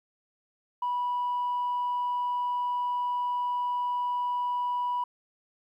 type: tone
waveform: sine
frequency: 980 Hz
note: B5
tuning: 14 cents flat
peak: -25 dBFS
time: 0.82-5.04 s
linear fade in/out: 5 ms
effects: tanh soft clip ceiling -23 dBFS + 11-bit